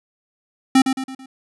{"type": "tone with echo", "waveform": "square", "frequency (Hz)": 263.8, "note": "C4", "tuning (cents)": 14, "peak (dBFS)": -10, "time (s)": [0.75, 0.82], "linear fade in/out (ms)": 5, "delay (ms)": 110, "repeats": 4, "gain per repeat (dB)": -7, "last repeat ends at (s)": 1.26, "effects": ["resampled to 24000 Hz"]}